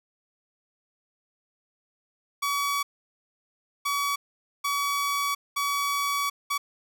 sawtooth tone bursts at uneven times, 1136 Hz, C#6, 42 cents sharp, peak -21 dBFS, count 5, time 2.42-2.83 / 3.85-4.16 / 4.64-5.35 / 5.56-6.3 / 6.5-6.58 s, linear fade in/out 10 ms, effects none

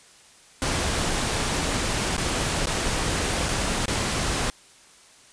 pink noise with dropouts, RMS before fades -25 dBFS, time 0.62-4.5 s, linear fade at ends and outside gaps 0 ms, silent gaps 2.166-2.179 / 2.657-2.67 / 3.485-3.489 / 3.857-3.881 s, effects white hiss -52 dBFS RMS until 5.32 s + resampled to 22050 Hz

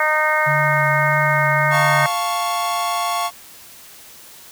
harmonic tone, 307.6 Hz, D#4, 20 cents flat, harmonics 2 / 3 / 4 / 5 / 6 / 7, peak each -22 / -22 / -22 / -22 / -22 / -22 dBFS, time 0-2.06 s, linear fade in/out 2 ms
sine tone with vibrato, 145.1 Hz, D3, 21 cents flat, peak -21 dBFS, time 0.46-2.07 s, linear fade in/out 20 ms, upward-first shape triangle, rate 1.7 Hz, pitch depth 23 cents each way
45% pulse chord, F augmented, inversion none, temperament equal, 698.5 / 880 / 1108.7 Hz, F5 / A5 / C#6, 0 / 0 / 0 cents, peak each -23 / -27 / -22 dBFS, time 1.7-3.31 s, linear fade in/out 50 ms
effects white hiss -42 dBFS RMS until 4.51 s

